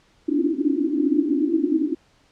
pink band-pass noise, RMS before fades -21 dBFS, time 0.28-1.95 s, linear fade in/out 10 ms, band 270 to 340 Hz, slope 96 dB/octave, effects pink hiss -59 dBFS RMS until 2.31 s + low-pass 6000 Hz 12 dB/octave

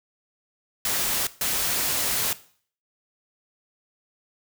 white noise bursts at uneven times, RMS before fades -25 dBFS, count 2, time 0.85-1.27 / 1.41-2.33 s, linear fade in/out 2 ms, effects noise-tail reverb RT60 0.5 s tail -17 dB re dry

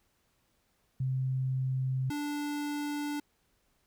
sine / square tone pair in turn, 130.81 / 292.7 Hz, C3 / D4, 0 / -6 cents, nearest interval octave + major second, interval 1394 cents, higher second, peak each -28 / -33 dBFS, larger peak first, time 1-2.1 / 2.1-3.2 s, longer neither, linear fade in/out 5 ms, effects pink hiss -73 dBFS RMS until 3.86 s

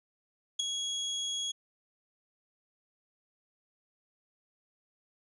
30% pulse tone with ADSR envelope, 3322 Hz, G#7, in tune, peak -21 dBFS, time 0.59-1.52 s, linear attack 9 ms, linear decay 8 ms, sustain -8 dB, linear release 11 ms, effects resampled to 24000 Hz

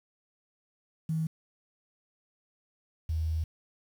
sine tone pair in turn, 160 / 80 Hz, D#3 / D#2, +49 / +49 cents, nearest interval octave, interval 1200 cents, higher first, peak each -27 dBFS, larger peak neither, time 1.09-1.27 / 3.09-3.44 s, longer second, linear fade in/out 5 ms, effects 9-bit

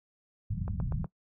white low-pass noise, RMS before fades -33 dBFS, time 0.5-1.06 s, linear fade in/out 5 ms, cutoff 180 Hz, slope 48 dB/octave
click train, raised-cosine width 1 ms, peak -27 dBFS, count 4, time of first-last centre 0.68-1.044 s, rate 8.24 Hz
effects noise-tail reverb RT60 0.1 s tail -20 dB re dry

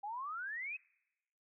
sine exponential sweep, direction up, 791 to 2609 Hz, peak -39 dBFS, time 0.03-0.77 s, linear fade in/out 10 ms, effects noise-tail reverb RT60 1.0 s tail -26 dB re dry

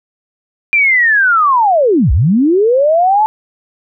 sine linear two-way sweep, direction down then up, 2400 to 53 to 883 Hz, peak -7 dBFS, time 0.73-3.26 s, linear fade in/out 0 ms, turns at 2.12 s, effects none

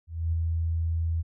sine tone with ADSR envelope, 82.41 Hz, E2, in tune, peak -22 dBFS, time 0.07-1.23 s, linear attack 260 ms, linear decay 4 ms, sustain -2 dB, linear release 26 ms, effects none

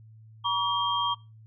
sine tone cluster, 955 / 1138 / 3204 Hz, A#5 / C#6 / G7, +42 / +45 / +37 cents, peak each -28 dBFS, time 0.44-1.15 s, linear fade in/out 20 ms, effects noise-tail reverb RT60 0.3 s tail -22 dB re dry + added 110 Hz sine -48 dBFS peak until 1.46 s

